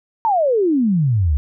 sine exponential sweep, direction down, 932.3 to 67 Hz, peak -13 dBFS, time 0.25-1.37 s, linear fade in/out 0 ms, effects none

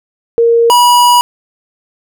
sine / square tone pair in turn, 465.3 / 971.2 Hz, A#4 / B5, -3 / -29 cents, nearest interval octave + minor second, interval 1274 cents, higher second, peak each -5 dBFS, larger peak neither, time 0.38-0.7 / 0.7-1.21 s, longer second, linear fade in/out 0 ms, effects none

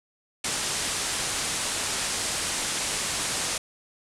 white low-pass noise, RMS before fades -29 dBFS, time 0.44-3.58 s, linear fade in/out 5 ms, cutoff 9900 Hz, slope 48 dB/octave, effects none

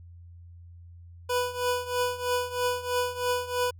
25% pulse tone with tremolo, 493.9 Hz, B4, in tune, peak -19 dBFS, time 1.29-3.71 s, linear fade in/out 10 ms, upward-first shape triangle, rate 3.1 Hz, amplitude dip 85%, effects added 86 Hz sine -45 dBFS peak until 3.79 s

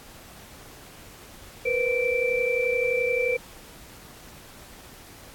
sine tone cluster, 476.5 / 508 / 2337 Hz, A#4 / B4 / D7, +38 / +49 / -9 cents, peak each -26 dBFS, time 1.65-3.37 s, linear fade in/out 10 ms, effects pink hiss -47 dBFS RMS until 5.34 s + AAC 64 kbps

